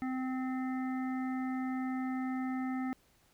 harmonic tone, 258.7 Hz, C4, 19 cents flat, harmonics 1 / 3 / 5 / 7 / 8, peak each -33 / -43 / -47 / -50 / -51 dBFS, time 0.02-2.93 s, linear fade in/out 0 ms, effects pink hiss -68 dBFS RMS until 3.33 s

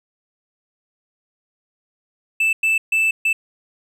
triangle tone bursts at uneven times, 2641 Hz, E7, 3 cents sharp, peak -13 dBFS, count 4, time 2.4-2.53 / 2.63-2.78 / 2.92-3.11 / 3.25-3.33 s, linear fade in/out 5 ms, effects none

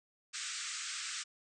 white band-pass noise, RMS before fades -41 dBFS, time 0.33-1.24 s, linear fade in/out 20 ms, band 1200 to 8400 Hz, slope 96 dB/octave, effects none

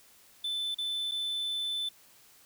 triangle tone with dropouts, 3520 Hz, A7, in tune, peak -29 dBFS, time 0.44-1.89 s, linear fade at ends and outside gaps 5 ms, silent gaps 0.746-0.784 / 1.113-1.118 s, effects white hiss -59 dBFS RMS until 2.45 s

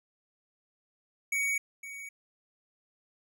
square tone with echo, 2246 Hz, C#7, 22 cents sharp, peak -28 dBFS, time 1.32-1.58 s, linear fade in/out 5 ms, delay 510 ms, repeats 1, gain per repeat -13 dB, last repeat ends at 2.09 s, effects none

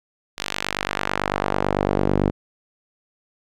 sawtooth tone with band-pass filter sweep, 49 Hz, G1, in tune, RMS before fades -23 dBFS, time 0.37-2.31 s, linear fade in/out 20 ms, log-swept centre 3900 to 300 Hz, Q 0.85, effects none

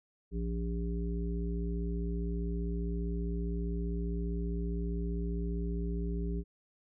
harmonic tone, 57.6 Hz, A#1, 20 cents flat, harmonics 1 / 3 / 5 / 7, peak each -33 / -37 / -44 / -42 dBFS, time 0.31-6.44 s, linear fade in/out 50 ms, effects none

